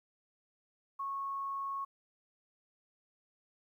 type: tone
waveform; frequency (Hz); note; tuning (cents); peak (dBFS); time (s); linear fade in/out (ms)
sine; 1100; C#6; -14; -35; 0.99-1.85; 10
effects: 12-bit